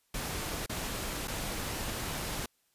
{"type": "noise with dropouts", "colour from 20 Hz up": "pink", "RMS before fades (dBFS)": -36, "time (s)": [0.14, 2.46], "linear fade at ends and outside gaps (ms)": 5, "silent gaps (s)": [[0.662, 0.694], [1.275, 1.279]], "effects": ["white hiss -73 dBFS RMS until 2.74 s", "resampled to 32000 Hz"]}